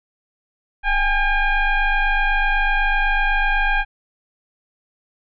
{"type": "tone with frequency modulation", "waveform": "sine", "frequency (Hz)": 793, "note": "G5", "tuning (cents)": 20, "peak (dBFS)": -15, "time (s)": [0.83, 3.85], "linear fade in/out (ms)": 50, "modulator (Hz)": 817, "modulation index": 1.8, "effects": []}